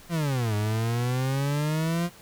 40% pulse exponential two-way sweep, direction down then up, 175.9 to 103.3 to 175.9 Hz, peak -23 dBFS, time 0.09-2.1 s, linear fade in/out 50 ms, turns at 0.55 s, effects pink hiss -50 dBFS RMS until 2.21 s

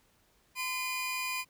sawtooth tone pair together, 1020.8 / 2428 Hz, C6 / D#7, -43 / -43 cents, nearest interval octave + minor third, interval 1500 cents, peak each -33 / -31 dBFS, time 0.55-1.45 s, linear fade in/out 50 ms, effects pink hiss -68 dBFS RMS until 1.49 s

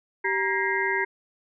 sine tone cluster, 387.6 / 939 / 1623 / 1901 / 2095 Hz, G4 / A#5 / G#6 / A#6 / C7, -20 / +12 / -40 / +33 / +2 cents, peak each -29 dBFS, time 0.24-1.05 s, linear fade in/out 10 ms, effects none

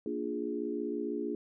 sine chord, Bb dominant seventh, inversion none, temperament equal, 233.1 / 293.7 / 349.2 / 415.3 Hz, Bb3 / D4 / F4 / Ab4, 0 / 0 / 0 / 0 cents, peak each -39 / -37 / -38 / -37 dBFS, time 0.06-1.35 s, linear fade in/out 2 ms, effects none

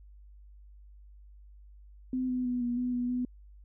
sine tone with pitch steps, 256.1 / 251.7 / 247 / 241.2 / 248.3 / 244.8 / 248.5 Hz, C4 / B3 / B3 / B3 / B3 / B3 / B3, -37 / +33 / 0 / -41 / +9 / -15 / +11 cents, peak -28 dBFS, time 2.13-3.25 s, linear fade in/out 2 ms, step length 160 ms, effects added 50 Hz sine -50 dBFS peak until 3.64 s

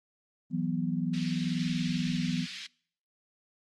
sine chord, E suspended second, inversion none, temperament just, 164.81 / 185.42 / 247.2 Hz, E3 / F#3 / B3, 0 / +4 / +2 cents, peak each -32 dBFS, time 0.5-2.47 s, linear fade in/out 50 ms
white band-pass noise, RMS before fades -42 dBFS, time 1.13-2.67 s, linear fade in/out 10 ms, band 1900 to 4700 Hz, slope 24 dB/octave
effects noise-tail reverb RT60 0.6 s tail -25 dB re dry + Opus 24 kbps

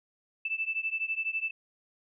sine beating tone pair, 2637 / 2649 Hz, E7 / E7, 0 / +8 cents, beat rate 12 Hz, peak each -32 / -33 dBFS, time 0.45-1.51 s, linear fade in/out 5 ms, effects none

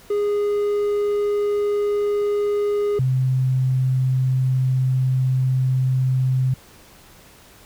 triangle / sine tone pair in turn, 411.8 / 129.71 Hz, G#4 / C3, -15 / -15 cents, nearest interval octave + minor sixth, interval 2000 cents, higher first, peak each -16 dBFS, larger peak neither, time 0.1-2.99 / 2.99-6.54 s, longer second, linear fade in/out 5 ms, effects pink hiss -48 dBFS RMS until 7.65 s

